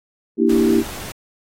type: chord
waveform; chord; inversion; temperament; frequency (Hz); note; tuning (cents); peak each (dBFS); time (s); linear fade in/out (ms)
sine; E half-diminished seventh; second; equal; 233.1 / 293.7 / 329.6 / 392; Bb3 / D4 / E4 / G4; 0 / 0 / 0 / 0; -17 / -20 / -17 / -18; 0.37-0.84; 50
type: noise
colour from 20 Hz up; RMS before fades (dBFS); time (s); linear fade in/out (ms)
pink; -32; 0.49-1.12; 5
effects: AAC 48 kbps